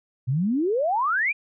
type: exponential sweep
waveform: sine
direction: up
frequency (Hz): 118.3 to 2497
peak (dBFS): -20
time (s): 0.27-1.33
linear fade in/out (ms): 20
effects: none